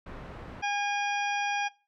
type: low-pass noise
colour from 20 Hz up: pink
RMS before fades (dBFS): -43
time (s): 0.06-0.62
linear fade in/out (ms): 5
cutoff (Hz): 1700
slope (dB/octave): 12
type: harmonic tone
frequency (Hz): 815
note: G#5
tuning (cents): -33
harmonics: 1 / 2 / 3 / 4 / 6 / 7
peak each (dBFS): -29 / -34 / -32 / -41 / -47 / -45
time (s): 0.62-1.69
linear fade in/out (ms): 20
effects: noise-tail reverb RT60 0.3 s tail -19 dB re dry